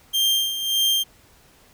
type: tone with tremolo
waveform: 40% pulse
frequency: 3177 Hz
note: G7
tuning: 23 cents sharp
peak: -16 dBFS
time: 0.13-1.04 s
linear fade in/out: 20 ms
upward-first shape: sine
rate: 1.7 Hz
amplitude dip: 65%
effects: pink hiss -54 dBFS RMS until 1.73 s